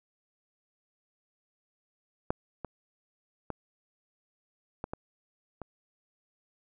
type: clicks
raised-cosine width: 1 ms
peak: -13 / -22 / -20 / -20 / -21 / -25 dBFS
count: 6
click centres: 2.305 / 2.647 / 3.503 / 4.841 / 4.935 / 5.617 s
effects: none